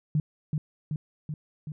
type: tone with echo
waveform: sine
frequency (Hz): 151.5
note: D#3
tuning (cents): -46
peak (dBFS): -21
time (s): 0.15-0.2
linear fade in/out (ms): 2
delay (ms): 380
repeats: 4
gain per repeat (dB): -3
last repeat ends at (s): 1.72
effects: none